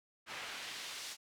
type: noise with band-pass filter sweep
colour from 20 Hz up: pink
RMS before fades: -45 dBFS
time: 0.26-1.17 s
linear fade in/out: 50 ms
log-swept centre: 1900 to 5100 Hz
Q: 0.87
effects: none